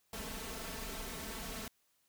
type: noise with comb filter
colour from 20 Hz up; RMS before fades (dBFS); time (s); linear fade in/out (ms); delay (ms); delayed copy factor
pink; -43; 0.13-1.68; 2; 4.5; +1
effects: white hiss -75 dBFS RMS until 2.08 s